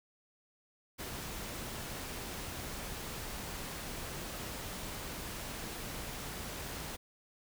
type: noise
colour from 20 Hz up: pink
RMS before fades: -42 dBFS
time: 0.98-6.97 s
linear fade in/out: 20 ms
effects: none